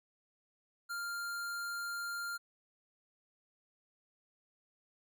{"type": "tone", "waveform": "square", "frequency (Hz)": 1396.9, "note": "F6", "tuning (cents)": 0, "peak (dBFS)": -38, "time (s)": [0.89, 2.38], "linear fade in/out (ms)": 20, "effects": []}